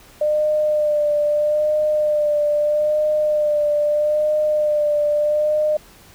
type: tone with vibrato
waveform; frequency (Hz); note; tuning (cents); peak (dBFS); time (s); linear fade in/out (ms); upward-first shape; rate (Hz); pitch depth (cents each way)
sine; 600; D5; +37; -15; 0.21-5.77; 5; sine; 0.78; 24
effects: pink hiss -47 dBFS RMS until 6.14 s